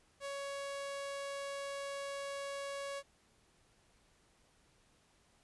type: tone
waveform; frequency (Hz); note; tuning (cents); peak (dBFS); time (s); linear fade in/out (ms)
sawtooth; 558; C#5; +11; -36; 0.2-3.03; 50
effects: pink hiss -70 dBFS RMS until 5.43 s + resampled to 24000 Hz